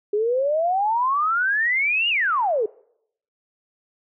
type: exponential two-way sweep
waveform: sine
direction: up then down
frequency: 405.2 to 2900 to 405.2 Hz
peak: -18 dBFS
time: 0.13-2.66 s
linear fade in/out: 5 ms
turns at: 2.09 s
effects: noise-tail reverb RT60 0.7 s tail -23 dB re dry